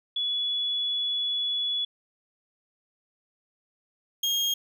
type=tone pair in turn; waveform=sine / 35% pulse; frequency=3405 / 3246 Hz; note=G#7 / G#7; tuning=+42 / -40 cents; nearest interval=minor second; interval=82 cents; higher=first; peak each=-25 / -22 dBFS; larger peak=second; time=0.16-1.85 / 4.23-4.54 s; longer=first; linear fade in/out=5 ms; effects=none